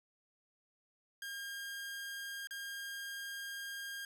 sawtooth tone with dropouts, 1613 Hz, G6, 49 cents sharp, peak -38 dBFS, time 1.22-4.05 s, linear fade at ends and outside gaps 2 ms, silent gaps 2.472-2.508 s, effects none

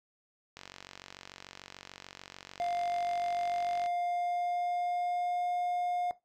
click train, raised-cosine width 0.2 ms, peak -27 dBFS, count 155, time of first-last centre 0.57-3.861 s, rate 46.8 Hz
triangle tone with pitch glide, 700 to 711.8 Hz, F5 to F5, +4 to +33 cents, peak -28 dBFS, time 2.6-6.11 s, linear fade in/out 0 ms, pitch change +29 cents, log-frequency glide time 3.34-5.48 s
effects noise-tail reverb RT60 0.2 s tail -17 dB re dry

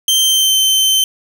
sawtooth tone with pitch glide, 3136 to 3093 Hz, G7 to G7, 0 to -24 cents, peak -7 dBFS, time 0.08-1.04 s, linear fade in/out 2 ms, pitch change -24 cents, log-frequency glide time 0.21-0.58 s, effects none

